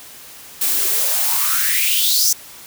blue noise with high-pass filter sweep, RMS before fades -17 dBFS, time 0.61-2.33 s, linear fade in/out 5 ms, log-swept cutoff 230 to 6000 Hz, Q 5.9, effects white hiss -39 dBFS RMS until 2.66 s

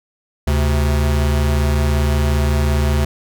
square tone pair together, 73.41 / 130.81 Hz, D2 / C3, 0 / 0 cents, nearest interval minor seventh, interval 1000 cents, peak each -15 / -22 dBFS, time 0.47-3.05 s, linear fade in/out 5 ms, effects none

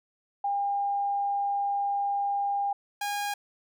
sine / sawtooth tone pair in turn, 804 / 817.1 Hz, G5 / G#5, +44 / -28 cents, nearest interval unison, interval 28 cents, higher second, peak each -25 dBFS, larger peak neither, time 0.44-2.73 / 3.01-3.34 s, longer first, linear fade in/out 5 ms, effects none

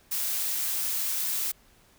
blue noise, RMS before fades -29 dBFS, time 0.11-1.52 s, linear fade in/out 10 ms, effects pink hiss -60 dBFS RMS until 1.98 s

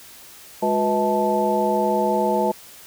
sine tone cluster, 207.6 / 362.3 / 492.9 / 638 / 875 Hz, G#3 / F#4 / B4 / D#5 / A5, 0 / -36 / -3 / +43 / -10 cents, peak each -25 / -25 / -24 / -24 / -22 dBFS, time 0.62-2.52 s, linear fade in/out 10 ms, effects white hiss -44 dBFS RMS until 2.86 s

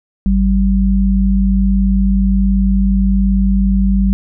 sine tone pair together, 51.38 / 194 Hz, G#1 / G3, -18 / -18 cents, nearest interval octave + major seventh, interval 2300 cents, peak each -12 dBFS, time 0.26-4.13 s, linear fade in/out 0 ms, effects none

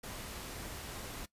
pink noise, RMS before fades -44 dBFS, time 0.03-1.26 s, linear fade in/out 10 ms, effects noise-tail reverb RT60 0.1 s tail -19 dB re dry + resampled to 32000 Hz

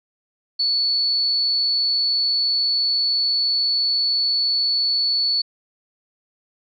sine tone, 4437 Hz, C#8, 1 cent sharp, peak -17 dBFS, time 0.59-5.42 s, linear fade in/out 10 ms, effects none

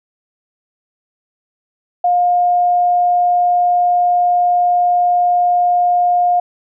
sine tone, 710 Hz, F5, 28 cents sharp, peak -10 dBFS, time 2.04-6.4 s, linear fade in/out 5 ms, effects none

